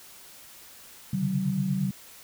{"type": "tone cluster", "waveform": "sine", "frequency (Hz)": [133.7, 142, 150.7, 190.4], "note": ["C3", "C#3", "D3", "F#3"], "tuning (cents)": [38, 42, 45, 50], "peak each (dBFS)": [-34, -32, -32, -26], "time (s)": [1.13, 1.91], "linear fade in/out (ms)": 5, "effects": ["white hiss -49 dBFS RMS until 2.23 s"]}